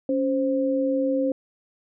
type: tone pair together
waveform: sine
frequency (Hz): 277.2 / 524.2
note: C#4 / C5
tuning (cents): 0 / +3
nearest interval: major seventh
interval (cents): 1103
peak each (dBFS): -23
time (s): 0.09-1.32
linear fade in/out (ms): 2
effects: none